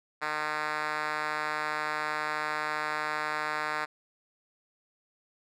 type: tone with band-pass filter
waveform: 5% pulse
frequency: 152.4 Hz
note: D#3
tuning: 36 cents flat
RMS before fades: -32 dBFS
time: 0.21-3.86 s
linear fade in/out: 20 ms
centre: 1600 Hz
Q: 0.89
effects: none